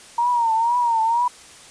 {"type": "tone with vibrato", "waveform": "sine", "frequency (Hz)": 932.3, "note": "A#5", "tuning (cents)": 0, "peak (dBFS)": -16, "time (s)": [0.18, 1.28], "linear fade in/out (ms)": 5, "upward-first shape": "triangle", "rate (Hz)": 2.1, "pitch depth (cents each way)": 100, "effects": ["white hiss -44 dBFS RMS until 1.7 s", "resampled to 22050 Hz"]}